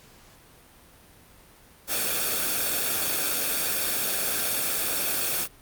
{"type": "noise with comb filter", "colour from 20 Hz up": "white", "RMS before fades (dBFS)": -26, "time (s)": [1.87, 5.48], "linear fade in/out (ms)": 50, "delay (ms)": 1, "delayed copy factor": -0.5, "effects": ["pink hiss -53 dBFS RMS until 5.61 s", "Opus 48 kbps"]}